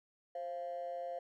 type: ring-modulated tone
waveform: triangle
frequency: 610 Hz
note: D#5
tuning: 34 cents flat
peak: -32 dBFS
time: 0.35-1.19 s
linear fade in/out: 5 ms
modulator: 81.9 Hz
effects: tanh soft clip ceiling -34 dBFS